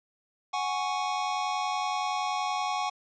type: chord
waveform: square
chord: F# suspended second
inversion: none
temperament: equal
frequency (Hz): 740 / 830.6 / 1108.7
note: F#5 / G#5 / C#6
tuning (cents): 0 / 0 / 0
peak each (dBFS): -33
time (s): 0.53-2.9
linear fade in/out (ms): 10
effects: resampled to 16000 Hz

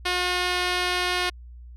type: tone with low-pass filter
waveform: 5% pulse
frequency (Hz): 359.7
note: F#4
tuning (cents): -49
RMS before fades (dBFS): -25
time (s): 0.05-1.3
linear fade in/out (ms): 10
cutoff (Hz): 8100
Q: 0.67
effects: added 60 Hz sine -40 dBFS peak until 1.76 s

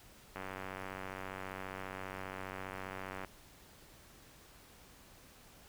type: click train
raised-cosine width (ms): 0.5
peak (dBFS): -27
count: 275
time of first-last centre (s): 0.36-3.247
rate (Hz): 94.9
effects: pink hiss -59 dBFS RMS until 5.68 s

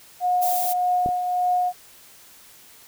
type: tone with tremolo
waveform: sine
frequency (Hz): 722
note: F#5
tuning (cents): -43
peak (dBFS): -17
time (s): 0.2-1.73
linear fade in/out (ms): 50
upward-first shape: triangle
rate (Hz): 1.7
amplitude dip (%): 50
type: noise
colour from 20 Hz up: violet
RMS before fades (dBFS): -27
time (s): 0.41-0.74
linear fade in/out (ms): 20
type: clicks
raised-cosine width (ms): 2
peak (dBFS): -14 / -23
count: 2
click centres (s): 1.061 / 1.089
effects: white hiss -49 dBFS RMS until 2.87 s

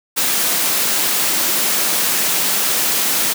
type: high-pass noise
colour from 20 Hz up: white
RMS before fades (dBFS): -17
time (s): 0.16-3.34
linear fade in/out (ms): 20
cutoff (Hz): 150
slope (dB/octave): 48
effects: none

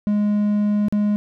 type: tone with dropouts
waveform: triangle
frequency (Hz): 207.7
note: G#3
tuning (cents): 0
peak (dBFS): -14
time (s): 0.07-1.16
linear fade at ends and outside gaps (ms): 0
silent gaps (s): 0.884-0.925
effects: none

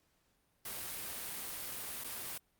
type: noise with dropouts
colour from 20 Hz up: white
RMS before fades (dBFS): -42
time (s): 0.65-2.38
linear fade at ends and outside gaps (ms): 5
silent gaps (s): 2.039-2.043
effects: pink hiss -75 dBFS RMS until 2.59 s + Opus 48 kbps

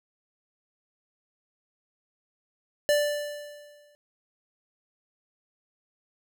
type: tone with exponential decay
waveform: square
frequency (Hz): 587.3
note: D5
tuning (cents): 0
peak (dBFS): -19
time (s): 2.89-3.95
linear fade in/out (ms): 0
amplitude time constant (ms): 230
effects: none

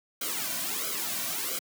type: noise with flanger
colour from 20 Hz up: white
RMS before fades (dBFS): -32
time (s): 0.21-1.59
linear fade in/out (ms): 5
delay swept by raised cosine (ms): 1.1 to 2.4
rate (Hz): 1.5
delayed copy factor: -1
effects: high-pass 150 Hz 12 dB/octave

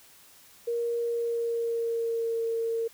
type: tone with pitch glide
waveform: sine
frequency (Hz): 470.1 to 457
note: A#4 to A#4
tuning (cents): +15 to -34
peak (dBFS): -26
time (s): 0.67-2.88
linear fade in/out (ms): 10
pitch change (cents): -49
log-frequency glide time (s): 1.01-2.45
effects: white hiss -55 dBFS RMS until 2.93 s

